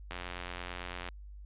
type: click train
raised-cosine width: 0.3 ms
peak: -23 dBFS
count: 88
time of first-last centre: 0.11-1.088 s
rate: 89 Hz
effects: added 50 Hz sine -45 dBFS peak until 1.45 s + resampled to 8000 Hz